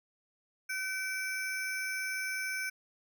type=ring-modulated tone; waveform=square; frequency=1916 Hz; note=A#6; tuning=47 cents sharp; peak=-31 dBFS; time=0.69-2.7 s; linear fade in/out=10 ms; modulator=393 Hz; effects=none